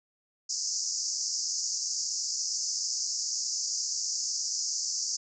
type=band-pass noise; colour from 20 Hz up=white; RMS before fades=-32 dBFS; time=0.49-5.17 s; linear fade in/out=10 ms; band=4800 to 7000 Hz; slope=96 dB/octave; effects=none